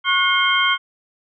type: tone cluster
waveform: sine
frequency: 1097 / 1449 / 2148 / 3150 Hz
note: C#6 / F#6 / C7 / G7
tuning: -18 / -37 / +45 / +8 cents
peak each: -20 dBFS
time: 0.04-0.78 s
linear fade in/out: 50 ms
effects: none